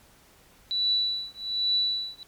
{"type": "tone with tremolo", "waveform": "sine", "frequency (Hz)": 3951, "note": "B7", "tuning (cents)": 0, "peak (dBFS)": -20, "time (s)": [0.71, 2.23], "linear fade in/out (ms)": 0, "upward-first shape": "triangle", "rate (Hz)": 1.2, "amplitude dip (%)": 100, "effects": ["pink hiss -57 dBFS RMS until 2.27 s", "MP3 96 kbps"]}